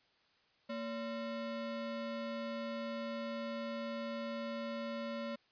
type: ring-modulated tone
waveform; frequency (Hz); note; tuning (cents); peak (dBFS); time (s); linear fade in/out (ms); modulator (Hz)
square; 400; G4; +35; -36; 0.69-5.36; 10; 169
effects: white hiss -71 dBFS RMS until 5.51 s + resampled to 11025 Hz